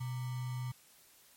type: tone with sample-and-hold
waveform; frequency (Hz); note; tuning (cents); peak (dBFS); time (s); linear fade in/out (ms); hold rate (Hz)
sine; 125.3; B2; +25; -35; 0-0.72; 10; 1050
effects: white hiss -62 dBFS RMS until 1.36 s + MP3 64 kbps